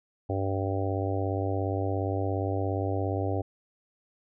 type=harmonic tone; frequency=97.2 Hz; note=G2; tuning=14 cents flat; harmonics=1 / 3 / 4 / 5 / 6 / 7 / 8; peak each=-29 / -34 / -35 / -36 / -37 / -37 / -38 dBFS; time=0.29-3.42 s; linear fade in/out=10 ms; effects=none